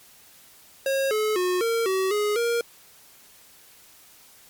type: tone with pitch steps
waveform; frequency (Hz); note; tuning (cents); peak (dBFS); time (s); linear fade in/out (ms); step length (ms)
square; 542 / 429.6 / 362.9 / 459.2 / 379.5 / 417.1 / 469.3; C#5 / A4 / F#4 / A#4 / F#4 / G#4 / A#4; -39 / -41 / -34 / -26 / +44 / +7 / +12; -22; 0.86-2.61; 2; 250
effects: white hiss -52 dBFS RMS until 4.49 s + MP3 96 kbps